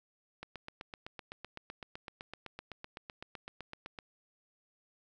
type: click train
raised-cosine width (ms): 0.3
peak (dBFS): -27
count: 29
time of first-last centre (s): 0.43-3.988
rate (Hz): 7.87
effects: none